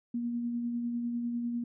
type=tone with tremolo; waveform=sine; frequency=237.8 Hz; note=A#3; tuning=35 cents sharp; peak=-29 dBFS; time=0.14-1.64 s; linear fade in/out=5 ms; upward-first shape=sine; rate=10 Hz; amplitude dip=30%; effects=none